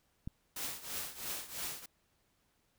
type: click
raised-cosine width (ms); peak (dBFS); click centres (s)
5; -27; 0.275
type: noise with tremolo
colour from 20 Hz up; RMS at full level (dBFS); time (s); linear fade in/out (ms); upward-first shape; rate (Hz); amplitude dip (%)
white; -38; 0.56-1.86; 5; triangle; 3; 85
effects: pink hiss -75 dBFS RMS until 2.78 s